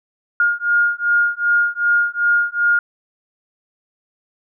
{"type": "beating tone pair", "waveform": "sine", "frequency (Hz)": [1419, 1421.6], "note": ["F6", "F6"], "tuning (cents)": [27, 30], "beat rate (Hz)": 2.6, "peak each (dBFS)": -17, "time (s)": [0.4, 2.79], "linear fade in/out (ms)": 2, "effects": []}